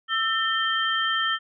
sine tone cluster, 1323 / 1805 / 3142 Hz, E6 / A6 / G7, +6 / +44 / +3 cents, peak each -26 dBFS, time 0.08-1.39 s, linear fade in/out 50 ms, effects none

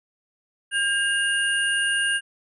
sine tone cluster, 1611 / 2831 / 9210 Hz, G6 / F7 / D9, +47 / +23 / -35 cents, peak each -22 / -25 / -30 dBFS, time 0.71-2.21 s, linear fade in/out 50 ms, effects none

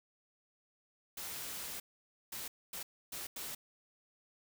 white noise bursts at uneven times, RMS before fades -43 dBFS, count 5, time 1.17-1.8 / 2.32-2.48 / 2.73-2.83 / 3.12-3.27 / 3.36-3.55 s, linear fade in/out 5 ms, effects none

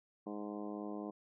harmonic tone with a mistuned harmonic, 103.83 Hz, G#2, in tune, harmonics 2 / 3 / 4 / 5 / 6 / 7 / 8 / 9 / 10, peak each -45 / -44 / -48 / -51 / -52 / -52 / -58 / -59 / -55 dBFS, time 0.26-1.11 s, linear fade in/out 10 ms, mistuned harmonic 9, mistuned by -16 cents, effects none

